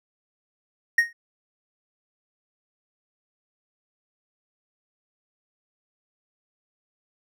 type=tone with exponential decay; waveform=triangle; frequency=1864.7 Hz; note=A#6; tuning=in tune; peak=-10 dBFS; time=0.98-1.13 s; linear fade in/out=5 ms; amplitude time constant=31 ms; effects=none